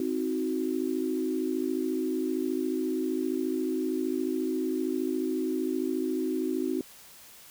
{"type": "chord", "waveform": "sine", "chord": "C diminished", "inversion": "none", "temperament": "equal with one note detuned", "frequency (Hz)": [261.6, 316.4, 370], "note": ["C4", "Eb4", "Gb4"], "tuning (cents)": [0, 29, 0], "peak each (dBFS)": -31, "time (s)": [0, 6.81], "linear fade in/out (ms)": 2, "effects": ["white hiss -51 dBFS RMS until 7.5 s"]}